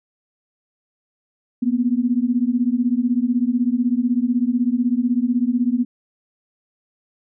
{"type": "beating tone pair", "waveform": "sine", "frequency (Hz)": [236.1, 252.1], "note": ["A#3", "B3"], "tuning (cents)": [22, 36], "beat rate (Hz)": 16, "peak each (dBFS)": -19, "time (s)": [1.62, 5.85], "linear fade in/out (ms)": 10, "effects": []}